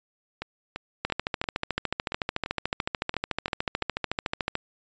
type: two click trains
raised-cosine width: 0.3 ms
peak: -10 / -16 dBFS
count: 49 / 11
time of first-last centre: 1.05-4.554 / 0.42-3.821 s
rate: 13.7 / 2.94 Hz
effects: resampled to 16000 Hz